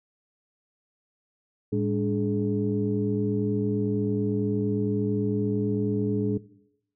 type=tone cluster; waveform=sine; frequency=109.8 / 202.9 / 291.8 / 421.9 Hz; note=A2 / G#3 / D4 / G#4; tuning=-3 / -40 / -11 / +27 cents; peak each=-28 dBFS; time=1.72-6.38 s; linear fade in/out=10 ms; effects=noise-tail reverb RT60 0.8 s tail -19 dB re dry + tanh soft clip ceiling -12 dBFS